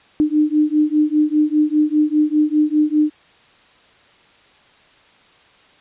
sine beating tone pair, 300.5 / 305.5 Hz, D4 / D#4, +40 / -32 cents, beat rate 5 Hz, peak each -16 dBFS, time 0.2-3.1 s, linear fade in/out 0 ms, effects white hiss -51 dBFS RMS until 5.8 s + resampled to 8000 Hz

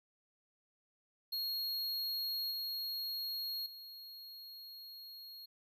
square tone with level steps, 4288 Hz, C8, 42 cents sharp, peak -36 / -38 / -49 dBFS, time 1.32-5.46 s, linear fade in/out 10 ms, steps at 2.51 / 3.66 s, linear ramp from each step 2 ms, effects none

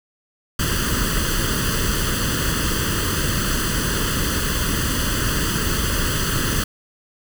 pink noise with comb filter, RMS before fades -21 dBFS, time 0.59-6.64 s, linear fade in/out 5 ms, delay 0.65 ms, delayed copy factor +0.85, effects none

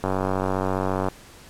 click train, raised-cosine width 1 ms, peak -10 dBFS, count 100, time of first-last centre 0.04-1.085 s, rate 94.7 Hz, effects pink hiss -47 dBFS RMS until 1.49 s + low-pass 12000 Hz 12 dB/octave

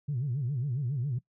sine tone with vibrato, 132 Hz, C3, 16 cents sharp, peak -27 dBFS, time 0.08-1.19 s, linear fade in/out 10 ms, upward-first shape sine, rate 7.3 Hz, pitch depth 210 cents each way, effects noise-tail reverb RT60 0.1 s tail -20 dB re dry + tanh soft clip ceiling -24 dBFS

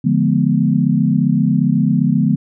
sine chord, D diminished seventh, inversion none, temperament equal with one note detuned, 146.83 / 174.61 / 212 / 246.9 Hz, D3 / F3 / Ab3 / Cb4, 0 / 0 / +36 / 0 cents, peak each -17 dBFS, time 0.04-2.36 s, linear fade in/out 10 ms, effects none

